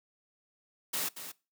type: noise with echo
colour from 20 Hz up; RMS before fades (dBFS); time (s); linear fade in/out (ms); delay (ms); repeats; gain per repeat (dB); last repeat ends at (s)
white; -33; 0.93-1.09; 10; 230; 1; -10; 1.32
effects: noise-tail reverb RT60 0.3 s tail -22 dB re dry + high-pass 150 Hz 12 dB/octave